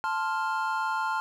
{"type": "chord", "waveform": "triangle", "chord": "F major", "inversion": "first", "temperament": "equal", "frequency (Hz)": [880, 1046.5, 1396.9], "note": ["A5", "C6", "F6"], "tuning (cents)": [0, 0, 0], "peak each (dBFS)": [-28, -30, -29], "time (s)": [0.04, 1.2], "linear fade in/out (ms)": 0, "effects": []}